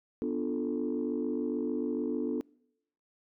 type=chord; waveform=sine; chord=B half-diminished seventh; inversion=none; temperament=equal; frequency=246.9 / 293.7 / 349.2 / 440 Hz; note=B3 / D4 / F4 / A4; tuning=0 / 0 / 0 / 0 cents; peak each=-33 / -33 / -36 / -35 dBFS; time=0.22-2.41 s; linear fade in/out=0 ms; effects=noise-tail reverb RT60 0.8 s tail -26 dB re dry + tanh soft clip ceiling -22 dBFS